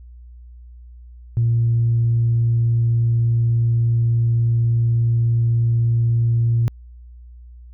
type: tone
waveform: sine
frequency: 116.54 Hz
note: A#2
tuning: in tune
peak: -13 dBFS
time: 1.37-6.68 s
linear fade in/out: 0 ms
effects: tanh soft clip ceiling -10 dBFS + added 60 Hz sine -38 dBFS peak until 7.73 s